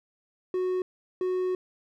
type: tone bursts at uneven times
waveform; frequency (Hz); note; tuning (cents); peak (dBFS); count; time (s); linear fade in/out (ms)
triangle; 367.9; F#4; -10; -23; 2; 0.54-0.82 / 1.21-1.55; 2
effects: none